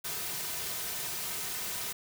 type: noise with comb filter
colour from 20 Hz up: white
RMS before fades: -36 dBFS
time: 0.04-1.93 s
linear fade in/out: 10 ms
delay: 3.6 ms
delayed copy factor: -0.55
effects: none